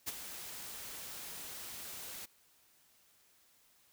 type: noise with ADSR envelope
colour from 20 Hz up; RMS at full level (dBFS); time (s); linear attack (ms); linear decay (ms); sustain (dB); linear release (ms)
white; -36; 0.06-2.26; 22; 26; -10; 12
effects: white hiss -68 dBFS RMS until 3.92 s